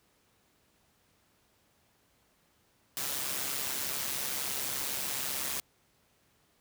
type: noise with amplitude modulation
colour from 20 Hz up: white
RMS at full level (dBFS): -32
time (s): 2.97-5.6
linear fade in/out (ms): 0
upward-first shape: sine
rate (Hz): 136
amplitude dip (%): 55
effects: pink hiss -69 dBFS RMS until 6.6 s + high-pass 60 Hz 12 dB/octave